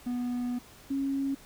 triangle / sine tone pair in turn, 245.2 / 274.1 Hz, B3 / C#4, -12 / -19 cents, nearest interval major second, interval 193 cents, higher second, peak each -27 dBFS, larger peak neither, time 0.06-0.59 / 0.9-1.35 s, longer first, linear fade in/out 10 ms, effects pink hiss -53 dBFS RMS until 1.45 s

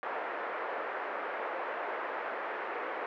pink band-pass noise, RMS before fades -37 dBFS, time 0.03-3.06 s, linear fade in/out 0 ms, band 440 to 1900 Hz, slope 24 dB/octave, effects none

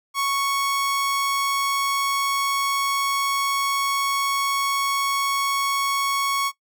sawtooth tone, 1108 Hz, C#6, 1 cent flat, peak -17 dBFS, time 0.14-6.52 s, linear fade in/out 50 ms, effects noise-tail reverb RT60 0.1 s tail -19 dB re dry

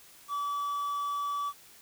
triangle tone with quantisation, 1149 Hz, D6, 38 cents flat, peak -28 dBFS, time 0.28-1.53 s, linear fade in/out 50 ms, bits 9, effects white hiss -55 dBFS RMS until 1.81 s

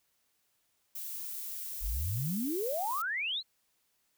violet noise, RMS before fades -40 dBFS, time 0.95-3.02 s, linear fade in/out 5 ms
sine exponential sweep, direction up, 41.2 to 4294 Hz, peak -31 dBFS, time 1.8-3.43 s, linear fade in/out 50 ms
effects white hiss -75 dBFS RMS until 4.17 s

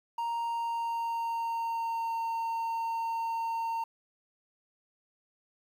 triangle tone with pitch glide, 932.3 to 914.2 Hz, A#5 to A#5, 0 to -34 cents, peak -28 dBFS, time 0.18-3.84 s, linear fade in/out 5 ms, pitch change -34 cents, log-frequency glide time 0.33-2.2 s, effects 10-bit

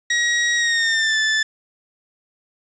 sawtooth tone with pitch glide, 1900 to 1752.4 Hz, A#6 to A6, +33 to -7 cents, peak -13 dBFS, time 0.1-1.43 s, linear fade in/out 5 ms, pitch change -140 cents, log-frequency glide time 0.56-1.18 s, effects resampled to 16000 Hz + 7-bit

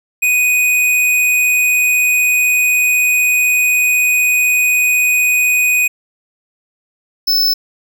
square tone pair in turn, 2489 / 5260 Hz, D#7 / E8, 0 / -5 cents, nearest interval octave + minor second, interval 1295 cents, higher second, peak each -11 dBFS, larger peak neither, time 0.22-5.88 / 7.27-7.54 s, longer first, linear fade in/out 10 ms, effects none

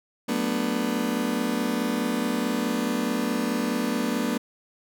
35% pulse chord, B minor seventh, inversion second, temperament just, 185.21 / 222.2 / 246.9 / 296.3 Hz, F#3 / A3 / B3 / D4, +2 / +17 / 0 / +15 cents, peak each -32 / -27 / -26 / -29 dBFS, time 0.28-4.38 s, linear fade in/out 10 ms, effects none

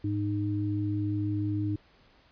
sine tone pair together, 104.39 / 307.1 Hz, G#2 / D#4, +9 / -23 cents, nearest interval octave + perfect fifth, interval 1868 cents, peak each -29 / -30 dBFS, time 0.04-1.76 s, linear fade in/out 5 ms, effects pink hiss -61 dBFS RMS until 2.31 s + resampled to 11025 Hz

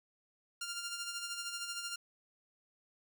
10% pulse tone with tremolo, 1396.9 Hz, F6, in tune, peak -29 dBFS, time 0.61-1.96 s, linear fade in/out 5 ms, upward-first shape sine, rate 13 Hz, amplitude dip 50%, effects none

